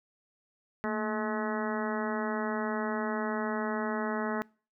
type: harmonic tone with a mistuned harmonic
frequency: 213.7 Hz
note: G#3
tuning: 50 cents sharp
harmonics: 1 / 2 / 3 / 4 / 5 / 6 / 7 / 8 / 9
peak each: -33 / -36 / -38 / -39 / -40 / -41 / -41 / -42 / -43 dBFS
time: 0.84-4.42 s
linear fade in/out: 0 ms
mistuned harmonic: 1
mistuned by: +87 cents
effects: noise-tail reverb RT60 0.4 s tail -25 dB re dry